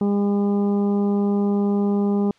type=harmonic tone; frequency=202.4 Hz; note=G#3; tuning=44 cents flat; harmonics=1 / 2 / 3 / 4 / 5 / 6; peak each=-18 / -24 / -38 / -34 / -41 / -43 dBFS; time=0.01-2.31 s; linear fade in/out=2 ms; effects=white hiss -58 dBFS RMS until 2.38 s + low-pass 4000 Hz 12 dB/octave